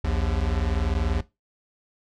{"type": "tone pair together", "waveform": "square", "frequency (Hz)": [58.56, 79], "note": ["A#1", "D#2"], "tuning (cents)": [9, 27], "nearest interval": "perfect fourth", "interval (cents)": 518, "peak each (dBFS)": -26, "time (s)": [0.04, 1.21], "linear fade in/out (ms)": 5, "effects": ["noise-tail reverb RT60 0.2 s tail -17 dB re dry", "low-pass 5000 Hz 12 dB/octave"]}